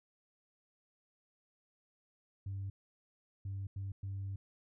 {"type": "tone bursts at uneven times", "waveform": "sine", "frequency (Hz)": 97.8, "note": "G2", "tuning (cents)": -4, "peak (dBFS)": -36, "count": 4, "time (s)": [[2.46, 2.7], [3.45, 3.67], [3.76, 3.92], [4.03, 4.36]], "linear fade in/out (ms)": 5, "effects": ["tanh soft clip ceiling -35 dBFS"]}